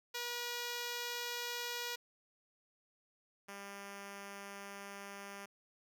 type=tone pair in turn; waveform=5% pulse; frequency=481.2 / 199.42 Hz; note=B4 / G3; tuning=-45 / +30 cents; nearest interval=octave + minor third; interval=1525 cents; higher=first; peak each=-27 / -35 dBFS; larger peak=first; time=0.14-1.96 / 3.48-5.46 s; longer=second; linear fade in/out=10 ms; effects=none